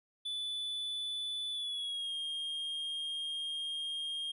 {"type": "tone with pitch glide", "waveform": "triangle", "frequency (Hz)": [3480, 3228], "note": ["A7", "G#7"], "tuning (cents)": [-20, -50], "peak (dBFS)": -34, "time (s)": [0.25, 4.32], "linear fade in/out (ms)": 10, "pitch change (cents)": -130, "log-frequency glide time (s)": [1.51, 2.14], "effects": ["resampled to 32000 Hz"]}